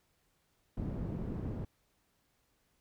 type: low-pass noise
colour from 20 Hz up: white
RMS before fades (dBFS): -38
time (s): 0.77-1.65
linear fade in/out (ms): 5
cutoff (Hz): 200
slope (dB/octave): 12
effects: pink hiss -75 dBFS RMS until 2.8 s